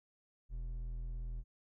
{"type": "tone with hard clipping", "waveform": "sine", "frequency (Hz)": 41.2, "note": "E1", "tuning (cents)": 0, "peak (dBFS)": -40, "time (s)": [0.49, 1.44], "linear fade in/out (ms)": 50, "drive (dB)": 6, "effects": []}